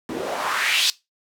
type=noise with band-pass filter sweep; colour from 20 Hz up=white; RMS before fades=-23 dBFS; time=0.09-0.9 s; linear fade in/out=0 ms; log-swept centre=280 to 4300 Hz; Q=2.6; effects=noise-tail reverb RT60 0.2 s tail -19 dB re dry